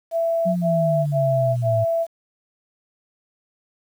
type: tone bursts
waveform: sine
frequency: 665 Hz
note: E5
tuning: 15 cents sharp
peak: -18 dBFS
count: 4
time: 0.11-2.069 s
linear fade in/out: 50 ms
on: 450 ms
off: 53 ms
type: exponential sweep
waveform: sine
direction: down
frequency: 185 to 110 Hz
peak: -20 dBFS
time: 0.45-1.85 s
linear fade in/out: 20 ms
effects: 8-bit